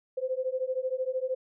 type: beating tone pair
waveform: sine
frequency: 510 / 523 Hz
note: C5 / C5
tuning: -44 / -1 cents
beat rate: 13 Hz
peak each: -31 dBFS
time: 0.17-1.35 s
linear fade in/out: 10 ms
effects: none